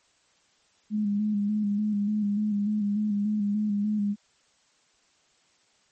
sine tone with vibrato, 207.7 Hz, G#3, in tune, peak -23 dBFS, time 0.9-4.16 s, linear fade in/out 50 ms, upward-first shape square, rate 3.4 Hz, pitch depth 35 cents each way, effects white hiss -65 dBFS RMS until 5.91 s + MP3 32 kbps

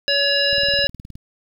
harmonic tone, 564 Hz, C#5, 30 cents sharp, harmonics 1 / 3 / 5 / 7 / 9, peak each -22 / -22 / -22 / -22 / -22 dBFS, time 0.08-0.87 s, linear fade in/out 0 ms
click train, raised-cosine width 5 ms, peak -24 dBFS, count 13, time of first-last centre 0.53-1.155 s, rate 19.2 Hz
effects 8-bit

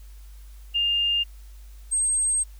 sine tone pair in turn, 2810 / 8396 Hz, F7 / C9, +10 / +5 cents, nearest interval octave + perfect fifth, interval 1895 cents, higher second, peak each -20 dBFS, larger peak neither, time 0.74-1.24 / 1.91-2.44 s, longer second, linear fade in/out 20 ms, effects added 50 Hz sine -41 dBFS peak until 2.59 s + white hiss -58 dBFS RMS until 2.59 s

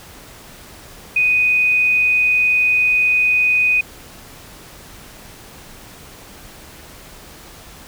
sine tone, 2491 Hz, D#7, 1 cent sharp, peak -12 dBFS, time 1.16-3.81 s, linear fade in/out 5 ms, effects pink hiss -40 dBFS RMS until 7.87 s

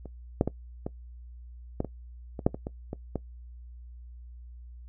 clicks, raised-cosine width 2 ms, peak -28 / -8 / -14 / -18 / -14 / -20 / -22 / -7 / -21 / -20 / -20 / -16 dBFS, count 12, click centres 0.057 / 0.411 / 0.476 / 0.865 / 1.804 / 1.847 / 2.392 / 2.465 / 2.545 / 2.669 / 2.931 / 3.157 s, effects noise-tail reverb RT60 0.1 s tail -20 dB re dry + added 60 Hz sine -43 dBFS peak until 4.88 s

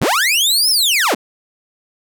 sawtooth linear two-way sweep, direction up then down, 43.29 to 5400 to 147.4 Hz, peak -9 dBFS, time 0.01-1.15 s, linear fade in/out 10 ms, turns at 0.7 s, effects none

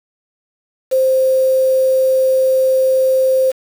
sine tone with quantisation, 523.3 Hz, C5, in tune, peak -10 dBFS, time 0.91-3.52 s, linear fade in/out 20 ms, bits 5, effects none

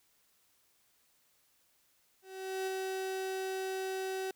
35% pulse tone with ADSR envelope, 380 Hz, F#4, 46 cents sharp, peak -31 dBFS, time 2.22-4.31 s, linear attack 450 ms, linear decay 16 ms, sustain -2 dB, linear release 3 ms, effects white hiss -71 dBFS RMS until 4.35 s

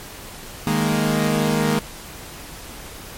sawtooth chord, D# suspended fourth, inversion none, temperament equal, 155.56 / 207.7 / 233.1 Hz, D#3 / G#3 / A#3, 0 / 0 / 0 cents, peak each -18 dBFS, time 0.67-1.79 s, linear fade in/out 0 ms, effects pink hiss -37 dBFS RMS until 3.17 s + MP3 64 kbps

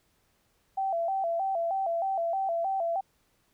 sine tone with vibrato, 722 Hz, F#5, 43 cents flat, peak -26 dBFS, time 0.77-3.01 s, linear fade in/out 10 ms, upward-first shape square, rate 3.2 Hz, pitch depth 120 cents each way, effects pink hiss -70 dBFS RMS until 3.53 s

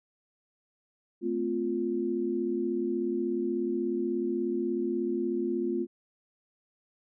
sine chord, F major, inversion first, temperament equal with one note detuned, 220 / 256.5 / 349.2 Hz, A3 / C4 / F4, 0 / -34 / 0 cents, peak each -34 / -33 / -29 dBFS, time 1.21-5.87 s, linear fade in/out 50 ms, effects none

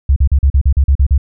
sine tone bursts, 68.6 Hz, C#2, 17 cents flat, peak -6 dBFS, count 10, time 0.09-1.179 s, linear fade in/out 5 ms, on 72 ms, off 41 ms, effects none

